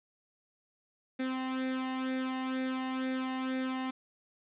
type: tone with flanger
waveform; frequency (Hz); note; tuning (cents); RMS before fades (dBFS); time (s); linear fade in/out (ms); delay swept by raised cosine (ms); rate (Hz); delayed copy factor
sawtooth; 259.9; C4; -11; -34; 1.19-3.91; 10; 0.49 to 1.07; 2.1; +0.7
effects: resampled to 8000 Hz + 10-bit